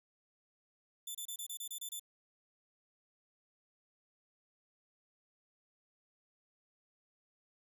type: tone bursts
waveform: 10% pulse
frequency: 3520 Hz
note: A7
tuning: in tune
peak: -33 dBFS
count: 9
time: 1.07-1.996 s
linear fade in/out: 5 ms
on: 78 ms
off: 28 ms
effects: none